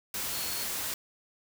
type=tone in noise; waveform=sine; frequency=4348 Hz; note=C#8; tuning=34 cents flat; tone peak=-40 dBFS; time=0.33-0.64 s; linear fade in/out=2 ms; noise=white; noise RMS=-34 dBFS; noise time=0.14-0.94 s; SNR=-9 dB; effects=none